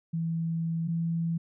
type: tone pair in turn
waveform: sine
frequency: 164.81 / 166.44 Hz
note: E3 / E3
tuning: 0 / +17 cents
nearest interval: unison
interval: 17 cents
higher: second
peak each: -27 / -26 dBFS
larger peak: second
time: 0.13-0.88 / 0.88-1.38 s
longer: first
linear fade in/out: 10 ms
effects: none